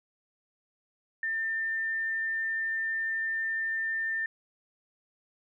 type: tone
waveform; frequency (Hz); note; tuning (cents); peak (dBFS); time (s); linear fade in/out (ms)
sine; 1797; A6; +36; -28; 1.23-4.26; 2
effects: none